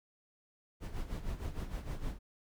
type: noise with tremolo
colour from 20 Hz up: brown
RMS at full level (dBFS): -36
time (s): 0.8-2.19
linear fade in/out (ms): 50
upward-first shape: sine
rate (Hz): 6.5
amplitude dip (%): 70
effects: none